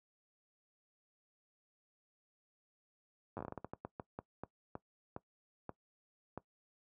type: slowing click train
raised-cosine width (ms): 1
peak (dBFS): -28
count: 19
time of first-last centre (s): 3.37-6.376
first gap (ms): 9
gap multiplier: 1.29
effects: noise-tail reverb RT60 0.1 s tail -19 dB re dry + high-pass 80 Hz 12 dB/octave